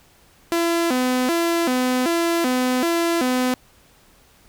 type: tone with vibrato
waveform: sawtooth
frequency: 292.3 Hz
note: D4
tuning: 8 cents flat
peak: -14 dBFS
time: 0.52-3.54 s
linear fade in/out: 0 ms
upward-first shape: square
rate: 1.3 Hz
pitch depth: 250 cents each way
effects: pink hiss -54 dBFS RMS until 4.48 s